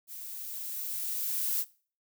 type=noise with level ramp; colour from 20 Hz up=violet; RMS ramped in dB=-43 to -29 dBFS; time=0.07-1.65 s; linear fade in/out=50 ms; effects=noise-tail reverb RT60 0.4 s tail -20 dB re dry